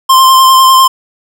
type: tone with vibrato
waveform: square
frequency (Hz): 1050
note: C6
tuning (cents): +6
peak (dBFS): -3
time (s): 0.09-0.88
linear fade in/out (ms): 10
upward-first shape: sine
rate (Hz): 10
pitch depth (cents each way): 20
effects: none